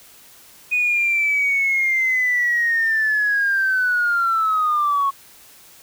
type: linear sweep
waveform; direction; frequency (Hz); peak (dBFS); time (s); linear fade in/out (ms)
sine; down; 2489 to 1095; -15; 0.71-5.11; 20
effects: tanh soft clip ceiling -11 dBFS + white hiss -47 dBFS RMS until 5.82 s